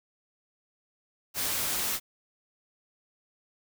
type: noise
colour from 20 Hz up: white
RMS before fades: -30 dBFS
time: 1.34-2 s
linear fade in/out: 50 ms
effects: none